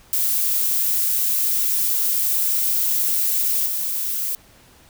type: noise with level steps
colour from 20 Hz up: violet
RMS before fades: -20 / -24 dBFS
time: 0.13-4.35 s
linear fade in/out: 0 ms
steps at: 3.66 s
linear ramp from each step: 2 ms
effects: pink hiss -51 dBFS RMS until 4.89 s